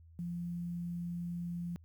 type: tone with quantisation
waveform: sine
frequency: 173.1 Hz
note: F3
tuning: 15 cents flat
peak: -36 dBFS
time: 0.19-1.76 s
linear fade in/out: 0 ms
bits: 11
effects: added 82 Hz sine -55 dBFS peak until 1.84 s